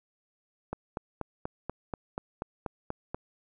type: click train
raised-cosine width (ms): 1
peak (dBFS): -19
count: 11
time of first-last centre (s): 0.73-3.145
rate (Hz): 4.14
effects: none